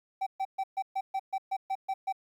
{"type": "tone bursts", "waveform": "triangle", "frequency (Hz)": 772, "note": "G5", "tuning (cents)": -27, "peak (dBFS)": -26, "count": 11, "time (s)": [0.21, 2.126], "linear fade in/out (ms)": 10, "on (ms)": 56, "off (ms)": 130, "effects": ["11-bit"]}